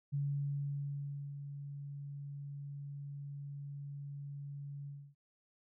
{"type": "tone with ADSR envelope", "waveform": "sine", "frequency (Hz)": 141.9, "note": "C#3", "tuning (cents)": 41, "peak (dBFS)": -32, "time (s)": [0.12, 5.15], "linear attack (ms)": 23, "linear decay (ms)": 1200, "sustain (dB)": -10, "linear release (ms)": 280, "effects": []}